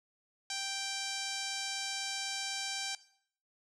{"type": "tone with low-pass filter", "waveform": "5% pulse", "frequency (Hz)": 784, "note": "G5", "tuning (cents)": 0, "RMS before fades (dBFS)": -38, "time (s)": [0.5, 2.95], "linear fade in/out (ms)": 2, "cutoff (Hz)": 6400, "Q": 1.4, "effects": ["noise-tail reverb RT60 0.6 s tail -17 dB re dry"]}